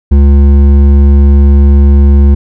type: tone with hard clipping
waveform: triangle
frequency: 70.3 Hz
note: C#2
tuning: 25 cents sharp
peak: -3 dBFS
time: 0.11-2.35 s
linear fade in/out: 10 ms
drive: 13 dB
effects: none